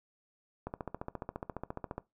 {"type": "click train", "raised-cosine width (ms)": 1, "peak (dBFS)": -23, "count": 20, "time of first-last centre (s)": [0.67, 1.98], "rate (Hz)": 14.5, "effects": ["noise-tail reverb RT60 0.2 s tail -19 dB re dry"]}